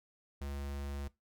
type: tone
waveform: square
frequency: 70.3 Hz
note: C#2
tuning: 25 cents sharp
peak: -39 dBFS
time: 0.41-1.08 s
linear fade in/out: 5 ms
effects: noise-tail reverb RT60 0.2 s tail -20 dB re dry